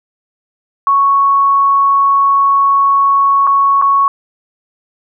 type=tone with dropouts; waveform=sine; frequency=1108.7 Hz; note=C#6; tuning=in tune; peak=-7 dBFS; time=0.87-4.08 s; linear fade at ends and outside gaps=1 ms; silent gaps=3.469-3.473 / 3.815-3.822 s; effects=none